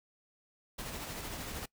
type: noise with tremolo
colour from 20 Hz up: pink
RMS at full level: -40 dBFS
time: 0.78-1.66 s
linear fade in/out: 10 ms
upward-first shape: sine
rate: 13 Hz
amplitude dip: 35%
effects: noise-tail reverb RT60 0.1 s tail -22 dB re dry

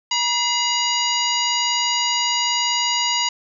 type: harmonic tone with a mistuned harmonic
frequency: 961 Hz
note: B5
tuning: 48 cents flat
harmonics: 1 / 2 / 3 / 4 / 5 / 6 / 7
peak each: -24 / -28 / -23 / -29 / -24 / -36 / -26 dBFS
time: 0.11-3.29 s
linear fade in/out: 5 ms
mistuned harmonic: 2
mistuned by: +110 cents
effects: none

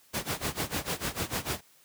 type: noise with tremolo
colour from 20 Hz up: pink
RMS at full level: -29 dBFS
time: 0.13-1.61 s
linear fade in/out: 20 ms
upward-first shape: sine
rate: 6.7 Hz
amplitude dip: 90%
effects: white hiss -61 dBFS RMS until 1.84 s + high-pass 80 Hz 12 dB/octave

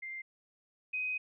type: tone pair in turn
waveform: sine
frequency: 2097 / 2511 Hz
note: C7 / D#7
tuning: +3 / +15 cents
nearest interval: minor third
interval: 312 cents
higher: second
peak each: -39 / -32 dBFS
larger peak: second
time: 0.02-0.22 / 0.93-1.18 s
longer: second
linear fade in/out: 10 ms
effects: none

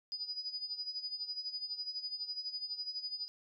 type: tone with tremolo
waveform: sine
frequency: 4951 Hz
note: D#8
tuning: 9 cents flat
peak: -35 dBFS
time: 0.12-3.28 s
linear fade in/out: 0 ms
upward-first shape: sine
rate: 12 Hz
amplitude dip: 75%
effects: none

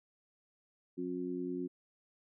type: harmonic tone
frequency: 89.8 Hz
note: F2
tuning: 49 cents sharp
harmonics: 2 / 3 / 4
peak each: -44 / -38 / -39 dBFS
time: 0.97-1.68 s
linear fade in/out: 20 ms
effects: none

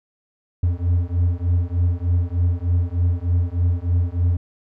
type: beating tone pair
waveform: triangle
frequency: 85.8 / 89.1 Hz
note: F2 / F2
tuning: -30 / +35 cents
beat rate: 3.3 Hz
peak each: -18 dBFS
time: 0.63-4.37 s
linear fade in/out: 5 ms
effects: none

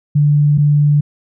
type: tone pair in turn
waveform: sine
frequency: 146.83 / 146.83 Hz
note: D3 / D3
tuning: 0 / 0 cents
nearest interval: unison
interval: 0 cents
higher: neither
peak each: -8 dBFS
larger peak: neither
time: 0.15-0.58 / 0.58-1.01 s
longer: neither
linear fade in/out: 10 ms
effects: none

